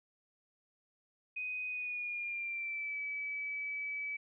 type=tone with pitch glide; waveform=sine; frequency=2500 to 2293 Hz; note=D#7 to D7; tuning=+8 to -42 cents; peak=-36 dBFS; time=1.36-4.17 s; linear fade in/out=10 ms; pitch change=-150 cents; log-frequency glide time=1.68-2.99 s; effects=none